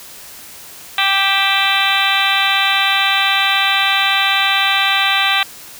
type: harmonic tone with a mistuned harmonic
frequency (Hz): 392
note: G4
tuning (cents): 0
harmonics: 2 / 3 / 4 / 5 / 6 / 7 / 8 / 9 / 10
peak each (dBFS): -21 / -21 / -21 / -21 / -21 / -21 / -21 / -21 / -21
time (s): 0.98-5.43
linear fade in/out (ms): 2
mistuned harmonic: 7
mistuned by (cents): -62
effects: white hiss -36 dBFS RMS until 5.79 s